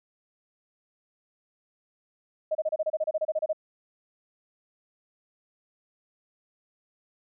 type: tone bursts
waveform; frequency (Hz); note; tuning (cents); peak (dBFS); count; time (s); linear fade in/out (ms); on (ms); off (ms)
sine; 625; D#5; +8; -23; 15; 2.51-3.531; 10; 41; 29
effects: none